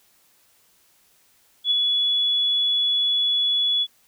sine tone with ADSR envelope, 3402 Hz, G#7, 41 cents sharp, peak -15 dBFS, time 1.64-3.87 s, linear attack 71 ms, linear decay 9 ms, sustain -3 dB, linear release 50 ms, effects white hiss -60 dBFS RMS until 4.07 s

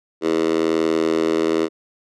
10% pulse tone with high-pass filter, 81 Hz, E2, 30 cents flat, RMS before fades -19 dBFS, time 0.21-1.69 s, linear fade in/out 50 ms, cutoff 360 Hz, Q 3.3, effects low-pass 6000 Hz 12 dB/octave

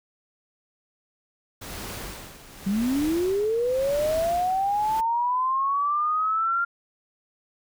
pink noise with tremolo, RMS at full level -35 dBFS, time 1.61-5.01 s, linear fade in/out 10 ms, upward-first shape sine, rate 0.9 Hz, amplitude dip 75%
sine linear sweep, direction up, 186.1 to 1396.9 Hz, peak -21 dBFS, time 2.66-6.65 s, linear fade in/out 10 ms
effects none

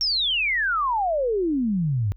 sine exponential sweep, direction down, 5588 to 94.5 Hz, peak -20 dBFS, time 0.01-2.12 s, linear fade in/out 0 ms, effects added 44 Hz sine -43 dBFS peak until 2.16 s

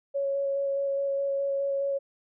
sine tone with vibrato, 554.4 Hz, C#5, in tune, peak -25 dBFS, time 0.14-1.99 s, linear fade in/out 20 ms, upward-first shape square, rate 4.8 Hz, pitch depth 8 cents each way, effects none

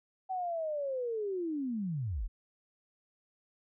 sine linear sweep, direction down, 764 to 30.87 Hz, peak -32 dBFS, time 0.29-2.28 s, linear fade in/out 20 ms, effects none

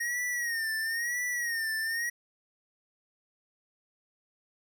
square tone with vibrato, 1864.7 Hz, A#6, in tune, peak -30 dBFS, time 0-2.1 s, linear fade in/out 10 ms, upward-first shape sine, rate 1 Hz, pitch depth 92 cents each way, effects none

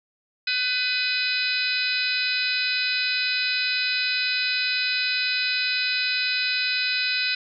harmonic tone, 502 Hz, B4, 28 cents sharp, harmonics 3 / 4 / 5 / 6 / 7 / 8 / 9 / 10, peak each -29 / -34 / -26 / -37 / -37 / -27 / -36 / -31 dBFS, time 0.47-7.35 s, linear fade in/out 5 ms, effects none

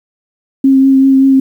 sine tone with vibrato, 268.4 Hz, C4, 44 cents sharp, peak -4 dBFS, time 0.64-1.4 s, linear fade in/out 5 ms, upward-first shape triangle, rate 5.2 Hz, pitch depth 18 cents each way, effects 7-bit

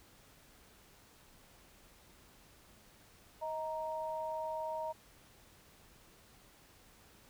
sine tone pair together, 631.3 / 932.3 Hz, D#5 / A#5, +25 / 0 cents, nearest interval perfect fifth, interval 675 cents, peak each -39 / -39 dBFS, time 3.41-4.93 s, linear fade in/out 20 ms, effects pink hiss -62 dBFS RMS until 7.29 s

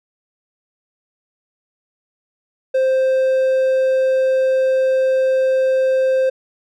triangle tone, 524 Hz, C5, 2 cents sharp, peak -11 dBFS, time 2.74-6.3 s, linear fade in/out 10 ms, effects none

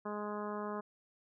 harmonic tone, 208.5 Hz, G#3, 7 cents sharp, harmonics 1 / 2 / 3 / 4 / 5 / 6 / 7 / 8, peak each -42 / -42 / -45 / -48 / -44 / -47 / -54 / -56 dBFS, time 0.05-0.81 s, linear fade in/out 10 ms, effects none

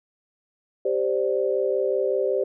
sine chord, G suspended fourth, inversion none, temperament just, 392 / 522.7 / 588 Hz, G4 / C5 / D5, 0 / -2 / +2 cents, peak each -24 / -24 / -27 dBFS, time 0.85-2.44 s, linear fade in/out 5 ms, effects none

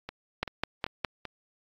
two click trains, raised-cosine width 0.3 ms, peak -11 / -21 dBFS, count 4 / 4, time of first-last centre 0.43-1.047 / 0.09-1.253 s, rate 4.86 / 2.58 Hz, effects AAC 48 kbps

